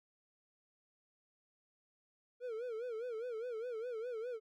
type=tone with vibrato; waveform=triangle; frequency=468.1 Hz; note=A#4; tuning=7 cents sharp; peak=-37 dBFS; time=2.4-4.4 s; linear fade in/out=50 ms; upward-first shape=sine; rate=4.9 Hz; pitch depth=130 cents each way; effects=none